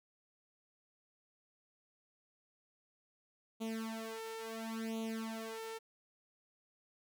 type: tone with flanger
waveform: sawtooth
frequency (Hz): 223.9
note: A3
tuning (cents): +30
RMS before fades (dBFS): -42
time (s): 3.6-5.79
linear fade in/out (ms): 20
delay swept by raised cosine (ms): 0.29 to 2.29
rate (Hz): 0.72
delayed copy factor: +1
effects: none